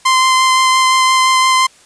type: tone with vibrato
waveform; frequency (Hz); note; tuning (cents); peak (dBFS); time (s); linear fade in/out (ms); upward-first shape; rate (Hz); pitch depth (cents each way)
sawtooth; 1039; C6; -12; -5; 0.05-1.67; 10; sine; 5.8; 10
effects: white hiss -46 dBFS RMS until 1.85 s + resampled to 22050 Hz